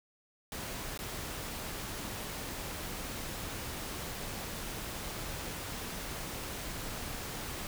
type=noise with dropouts; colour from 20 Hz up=pink; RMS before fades=-40 dBFS; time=0.52-7.67 s; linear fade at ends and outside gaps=1 ms; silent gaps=0.976-0.99 s; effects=none